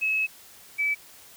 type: tone pair in turn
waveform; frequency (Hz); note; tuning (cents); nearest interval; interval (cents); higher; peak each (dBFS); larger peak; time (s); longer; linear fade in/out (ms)
sine; 2580 / 2301; E7 / D7; -38 / -36; major second; 198; first; -22; neither; 0.01-0.27 / 0.78-0.95; first; 20
effects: white hiss -50 dBFS RMS until 1.36 s